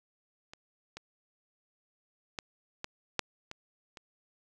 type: clicks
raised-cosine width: 0.2 ms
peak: -29 / -25 / -18 / -19 / -10 / -24 / -29 dBFS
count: 7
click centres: 0.535 / 0.97 / 2.388 / 2.844 / 3.193 / 3.514 / 3.972 s
effects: none